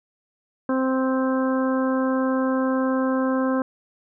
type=harmonic tone; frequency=261.6 Hz; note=C4; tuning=in tune; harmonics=1 / 2 / 3 / 4 / 5 / 6; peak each=-21 / -25 / -36 / -30 / -34 / -35 dBFS; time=0.69-3.62 s; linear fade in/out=2 ms; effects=none